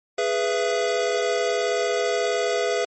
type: chord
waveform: square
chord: E major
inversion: first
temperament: equal with one note detuned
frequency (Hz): 415.3 / 493.9 / 671.6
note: G#4 / B4 / E5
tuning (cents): 0 / 0 / +32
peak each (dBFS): -26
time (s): 0.18-2.85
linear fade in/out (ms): 5
effects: MP3 32 kbps